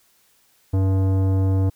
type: tone with tanh clipping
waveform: sine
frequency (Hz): 95.6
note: G2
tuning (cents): -43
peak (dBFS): -18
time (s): 0.73-1.7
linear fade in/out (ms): 10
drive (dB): 15
effects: white hiss -60 dBFS RMS until 1.75 s